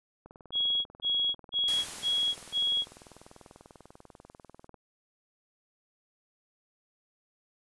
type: click train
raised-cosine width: 1 ms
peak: -35 dBFS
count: 92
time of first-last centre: 0.26-4.743 s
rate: 20.3 Hz
type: tone bursts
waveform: sine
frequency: 3322 Hz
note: G#7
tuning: in tune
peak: -25 dBFS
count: 5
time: 0.52-2.85 s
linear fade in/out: 50 ms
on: 330 ms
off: 170 ms
type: noise with exponential decay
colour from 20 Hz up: white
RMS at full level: -37 dBFS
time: 1.68-4.67 s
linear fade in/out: 2 ms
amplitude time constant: 650 ms
effects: resampled to 24000 Hz